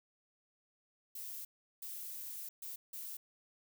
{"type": "noise bursts at uneven times", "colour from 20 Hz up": "violet", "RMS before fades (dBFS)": -45, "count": 4, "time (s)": [[1.15, 1.45], [1.82, 2.49], [2.62, 2.76], [2.93, 3.17]], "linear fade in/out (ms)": 5, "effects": []}